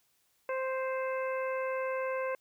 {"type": "harmonic tone", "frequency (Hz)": 523.3, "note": "C5", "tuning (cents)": 0, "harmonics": [1, 2, 3, 4, 5], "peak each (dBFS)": [-32, -38, -42, -44, -46], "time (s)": [0.49, 2.35], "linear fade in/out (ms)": 2, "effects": ["white hiss -72 dBFS RMS until 2.4 s"]}